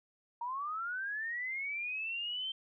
sine linear sweep, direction up, 926 to 3136 Hz, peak -35 dBFS, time 0.41-2.52 s, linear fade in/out 5 ms, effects none

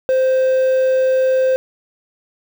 triangle tone with quantisation, 521 Hz, C5, 7 cents flat, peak -10 dBFS, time 0.09-1.56 s, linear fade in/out 0 ms, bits 6, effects none

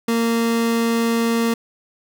30% pulse tone, 230.6 Hz, A#3, 19 cents flat, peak -14 dBFS, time 0.08-1.54 s, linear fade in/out 5 ms, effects none

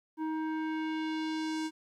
square tone with low-pass filter sweep, 315.1 Hz, D#4, 22 cents sharp, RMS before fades -34 dBFS, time 0.17-1.71 s, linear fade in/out 50 ms, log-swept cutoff 990 to 7700 Hz, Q 1.2, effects 12-bit

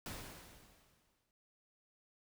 pink noise with exponential decay, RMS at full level -44 dBFS, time 0.06-1.31 s, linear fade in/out 1 ms, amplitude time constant 270 ms, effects none

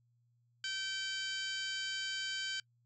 harmonic tone, 773 Hz, G5, 24 cents flat, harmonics 2 / 3 / 4 / 5 / 6 / 7 / 8 / 9 / 10, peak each -41 / -48 / -40 / -51 / -43 / -54 / -57 / -49 / -58 dBFS, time 0.64-2.6 s, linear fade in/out 2 ms, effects noise-tail reverb RT60 0.1 s tail -26 dB re dry + added 119 Hz sine -70 dBFS peak until 2.85 s

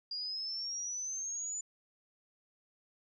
sine exponential sweep, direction up, 4800 to 7040 Hz, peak -36 dBFS, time 0.11-1.61 s, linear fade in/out 5 ms, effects none

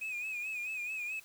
sine tone with vibrato, 2503 Hz, D#7, 10 cents sharp, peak -33 dBFS, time 0.01-1.2 s, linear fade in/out 10 ms, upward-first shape sine, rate 4.6 Hz, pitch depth 73 cents each way, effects tanh soft clip ceiling -34 dBFS + white hiss -58 dBFS RMS until 1.24 s

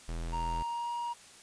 square tone, 41.53 Hz, E1, 14 cents sharp, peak -35 dBFS, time 0.08-0.63 s, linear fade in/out 10 ms
triangle tone with pitch glide, 932.3 to 948.6 Hz, A#5 to A#5, 0 to +30 cents, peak -31 dBFS, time 0.32-1.14 s, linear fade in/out 20 ms, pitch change +30 cents, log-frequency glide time 0.55-0.91 s
effects white hiss -54 dBFS RMS until 1.42 s + resampled to 22050 Hz

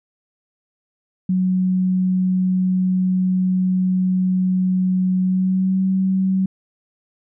sine tone with pitch glide, 185 to 189.54 Hz, F#3 to F#3, 0 to +42 cents, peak -15 dBFS, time 1.29-6.46 s, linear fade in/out 5 ms, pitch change +42 cents, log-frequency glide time 5.22-5.82 s, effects none

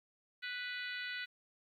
harmonic tone, 493.9 Hz, B4, in tune, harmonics 3 / 4 / 5 / 6 / 7 / 8 / 9, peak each -43 / -44 / -48 / -50 / -52 / -49 / -55 dBFS, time 0.42-1.26 s, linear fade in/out 20 ms, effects 12-bit

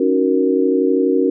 sine chord, D# minor seventh, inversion third, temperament equal with one note detuned, 277.2 / 309 / 370 / 466.2 Hz, C#4 / D#4 / F#4 / A#4, 0 / -12 / 0 / 0 cents, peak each -17 / -22 / -17 / -18 dBFS, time 0-1.3 s, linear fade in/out 5 ms, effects none

